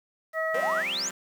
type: harmonic tone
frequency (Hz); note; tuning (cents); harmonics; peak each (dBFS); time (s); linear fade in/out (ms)
641; E5; -49; 1 / 2 / 3; -28 / -33 / -30; 0.33-0.84; 50
type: exponential sweep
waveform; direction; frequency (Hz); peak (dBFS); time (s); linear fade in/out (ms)
sine; up; 440 to 7500; -27; 0.54-1.1; 20
type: chord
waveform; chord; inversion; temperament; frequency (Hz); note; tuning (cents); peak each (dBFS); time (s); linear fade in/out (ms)
5% pulse; F suspended second; none; equal; 174.61 / 196 / 261.6; F3 / G3 / C4; 0 / 0 / 0; -32 / -29 / -29; 0.54-1.11; 2
effects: 9-bit